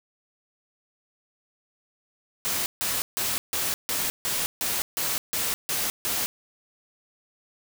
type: noise bursts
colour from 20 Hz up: white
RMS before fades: -27 dBFS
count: 11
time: 2.45-6.26 s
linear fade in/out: 0 ms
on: 210 ms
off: 150 ms
effects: none